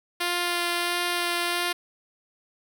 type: tone with vibrato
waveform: 5% pulse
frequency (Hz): 349.2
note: F4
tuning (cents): 0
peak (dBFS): -13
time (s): 0.2-1.73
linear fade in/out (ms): 10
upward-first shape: sine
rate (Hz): 1.5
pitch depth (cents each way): 10
effects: none